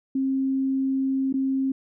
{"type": "tone with dropouts", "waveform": "sine", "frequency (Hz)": 267.3, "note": "C4", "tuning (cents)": 37, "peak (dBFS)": -21, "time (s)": [0.15, 1.72], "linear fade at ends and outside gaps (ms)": 5, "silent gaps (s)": [1.327, 1.339], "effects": []}